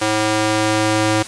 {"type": "tone with high-pass filter sweep", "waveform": "square", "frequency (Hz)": 107.9, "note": "A2", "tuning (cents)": -33, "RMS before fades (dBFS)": -17, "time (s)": [0.01, 1.23], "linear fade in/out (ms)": 10, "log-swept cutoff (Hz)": [370, 240], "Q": 0.71, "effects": ["white hiss -32 dBFS RMS until 1.27 s", "resampled to 22050 Hz"]}